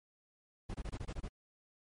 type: noise bursts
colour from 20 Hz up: brown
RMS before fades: -40 dBFS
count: 8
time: 0.69-1.284 s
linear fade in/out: 10 ms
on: 55 ms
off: 22 ms
effects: MP3 48 kbps